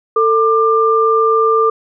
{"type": "tone pair together", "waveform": "sine", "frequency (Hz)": [446.5, 1192], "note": ["A4", "D6"], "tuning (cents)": [25, 25], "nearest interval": "octave + perfect fourth", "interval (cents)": 1700, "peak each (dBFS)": -12, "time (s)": [0.16, 1.7], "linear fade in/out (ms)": 5, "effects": []}